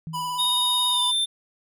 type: tone with exponential decay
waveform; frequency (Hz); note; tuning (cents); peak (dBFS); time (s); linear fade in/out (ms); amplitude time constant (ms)
sine; 160.4; E3; -47; -29; 0.07-0.63; 0; 120
type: tone with vibrato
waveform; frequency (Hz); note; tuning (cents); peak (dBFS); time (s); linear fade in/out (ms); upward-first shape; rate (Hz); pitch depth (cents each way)
square; 987.8; B5; 0; -27; 0.13-1.12; 20; sine; 18; 22
type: tone with pitch glide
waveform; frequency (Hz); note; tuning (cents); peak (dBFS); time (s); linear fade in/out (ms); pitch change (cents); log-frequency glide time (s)
square; 3712 to 3571; A#7 to A7; -8 to +25; -21; 0.38-1.26; 20; -67; 0.89-1.02
effects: none